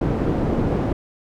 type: low-pass noise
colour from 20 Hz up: white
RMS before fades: -21 dBFS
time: 0.01-0.93 s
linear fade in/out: 5 ms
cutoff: 360 Hz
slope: 12 dB/octave
effects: none